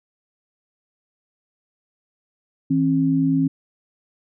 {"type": "tone pair together", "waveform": "sine", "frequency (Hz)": [160.5, 269.9], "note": ["E3", "C#4"], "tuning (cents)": [-46, -46], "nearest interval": "major sixth", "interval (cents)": 900, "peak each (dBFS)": [-21, -17], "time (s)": [2.7, 3.48], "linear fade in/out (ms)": 10, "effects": []}